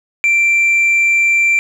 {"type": "tone with tanh clipping", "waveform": "sine", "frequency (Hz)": 2353, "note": "D7", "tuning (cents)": 3, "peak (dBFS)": -10, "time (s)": [0.24, 1.59], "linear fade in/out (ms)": 0, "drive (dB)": 2, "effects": []}